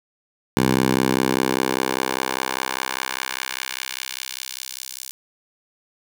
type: tone with high-pass filter sweep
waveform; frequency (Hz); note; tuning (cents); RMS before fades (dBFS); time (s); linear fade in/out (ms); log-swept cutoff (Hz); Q
10% pulse; 65; C2; -11; -24; 0.57-5.11; 0; 150 to 6300; 0.85
effects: none